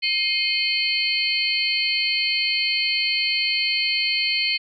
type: tone cluster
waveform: sine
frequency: 2128 / 2499 / 3078 / 4251 / 4483 Hz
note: C7 / D#7 / G7 / C8 / C#8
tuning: +29 / +7 / -32 / +27 / +19 cents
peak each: -26 dBFS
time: 0.02-4.58 s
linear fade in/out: 20 ms
effects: none